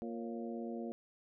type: harmonic tone with a mistuned harmonic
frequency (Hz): 116.54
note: A#2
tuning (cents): 0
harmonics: 2 / 3 / 4 / 5 / 6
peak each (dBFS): -41 / -45 / -47 / -49 / -51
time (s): 0.02-0.92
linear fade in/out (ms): 0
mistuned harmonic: 5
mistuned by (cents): -83
effects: none